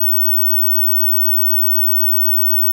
sine tone, 15804 Hz, B9, in tune, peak -11 dBFS, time 0-2.72 s, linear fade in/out 10 ms, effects none

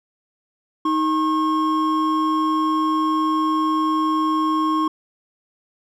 triangle tone pair together, 313.6 / 1082 Hz, D#4 / C#6, +14 / -42 cents, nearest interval octave + major sixth, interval 2144 cents, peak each -18 dBFS, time 0.85-4.88 s, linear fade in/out 5 ms, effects none

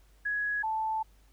sine tone pair in turn, 1673 / 878.1 Hz, G#6 / A5, +12 / -4 cents, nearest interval major seventh, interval 1116 cents, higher first, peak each -28 dBFS, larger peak neither, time 0.25-0.63 / 0.63-1.03 s, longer second, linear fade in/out 10 ms, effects added 50 Hz sine -58 dBFS peak until 1.32 s + pink hiss -67 dBFS RMS until 1.32 s

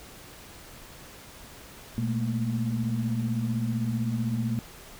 sine tone cluster, 119.9 / 214.3 / 230 Hz, A#2 / A3 / A#3, +49 / -45 / -23 cents, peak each -28 / -32 / -30 dBFS, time 1.98-4.59 s, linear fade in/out 0 ms, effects pink hiss -47 dBFS RMS until 4.99 s

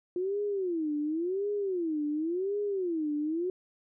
sine tone with vibrato, 349.2 Hz, F4, in tune, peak -28 dBFS, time 0.16-3.5 s, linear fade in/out 2 ms, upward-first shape sine, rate 0.92 Hz, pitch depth 290 cents each way, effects none

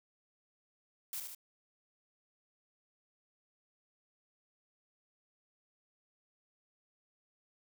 blue noise with echo, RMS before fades -40 dBFS, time 1.13-1.2 s, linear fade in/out 0 ms, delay 74 ms, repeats 2, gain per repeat -4 dB, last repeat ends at 1.348 s, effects none

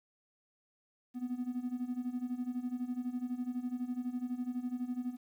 triangle tone with tremolo, 248 Hz, B3, 7 cents sharp, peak -28 dBFS, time 1.14-5.17 s, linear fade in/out 50 ms, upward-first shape sine, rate 12 Hz, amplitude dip 85%, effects tanh soft clip ceiling -28 dBFS + 11-bit

